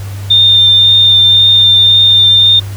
sine tone with vibrato, 3614 Hz, A7, 46 cents sharp, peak -3 dBFS, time 0.3-2.6 s, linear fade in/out 10 ms, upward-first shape triangle, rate 1.9 Hz, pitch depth 12 cents each way, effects added 99 Hz sine -19 dBFS peak until 2.76 s + pink hiss -33 dBFS RMS until 2.76 s

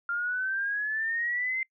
sine exponential sweep, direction up, 1390 to 2093 Hz, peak -27 dBFS, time 0.09-1.63 s, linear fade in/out 2 ms, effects noise-tail reverb RT60 0.1 s tail -25 dB re dry

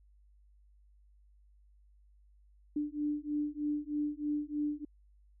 sine beating tone pair, 294.5 / 297.7 Hz, D4 / D4, +5 / +24 cents, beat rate 3.2 Hz, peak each -35 / -35 dBFS, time 2.76-4.85 s, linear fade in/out 5 ms, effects added 50 Hz sine -60 dBFS peak until 5.4 s

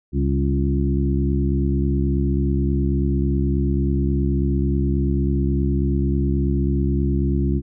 harmonic tone with a mistuned harmonic, 69.3 Hz, C#2, in tune, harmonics 1 / 2 / 3 / 4 / 5, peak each -20 / -23 / -25 / -26 / -27 dBFS, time 0.12-7.62 s, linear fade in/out 50 ms, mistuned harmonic 3, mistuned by -49 cents, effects none

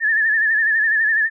sine tone with vibrato, 1760 Hz, A6, in tune, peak -14 dBFS, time 0-1.3 s, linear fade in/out 50 ms, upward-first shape sine, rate 12 Hz, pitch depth 71 cents each way, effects none

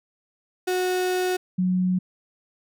35% pulse / sine tone pair in turn, 366.4 / 183.2 Hz, F#4 / F#3, -17 / -17 cents, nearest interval octave, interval 1200 cents, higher first, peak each -20 / -19 dBFS, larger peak second, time 0.67-1.37 / 1.58-1.99 s, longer first, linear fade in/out 10 ms, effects none

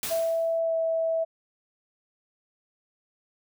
white noise with exponential decay, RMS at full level -29 dBFS, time 0.03-0.59 s, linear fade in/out 1 ms, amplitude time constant 120 ms
sine tone with pitch glide, 659.3 to 653.2 Hz, E5 to E5, 0 to -16 cents, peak -23 dBFS, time 0.1-1.25 s, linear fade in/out 20 ms, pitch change -16 cents, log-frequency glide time 0.63-0.75 s
effects none

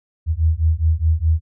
sine beating tone pair, 78 / 82.8 Hz, D#2 / E2, +5 / +8 cents, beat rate 4.8 Hz, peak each -17 / -17 dBFS, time 0.26-1.41 s, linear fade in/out 50 ms, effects none

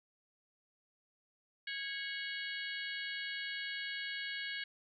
harmonic tone with a mistuned harmonic, 550 Hz, C#5, 14 cents flat, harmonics 3 / 4 / 5 / 6 / 7 / 8, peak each -42 / -44 / -46 / -48 / -49 / -50 dBFS, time 1.67-4.64 s, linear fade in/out 5 ms, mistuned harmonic 5, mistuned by +92 cents, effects none

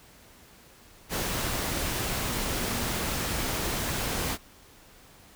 sine tone in noise, 238.6 Hz, A#3, 41 cents sharp, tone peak -38 dBFS, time 2.57-2.89 s, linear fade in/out 50 ms, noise pink, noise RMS -30 dBFS, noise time 1.09-4.38 s, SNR -11 dB, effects pink hiss -54 dBFS RMS until 5.35 s

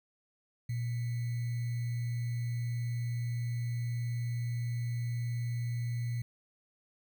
sine tone with sample-and-hold, 119.2 Hz, A#2, 39 cents sharp, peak -31 dBFS, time 0.69-6.22 s, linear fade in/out 5 ms, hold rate 2100 Hz, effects none

